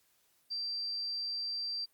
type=tone; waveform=sine; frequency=4699 Hz; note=D8; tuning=in tune; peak=-34 dBFS; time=0.5-1.86 s; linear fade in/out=20 ms; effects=white hiss -71 dBFS RMS until 1.93 s + Opus 48 kbps